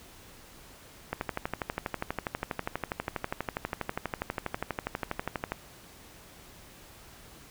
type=click train; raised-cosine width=0.5 ms; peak=-15 dBFS; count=55; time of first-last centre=1.13-5.52 s; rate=12.3 Hz; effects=pink hiss -52 dBFS RMS until 7.5 s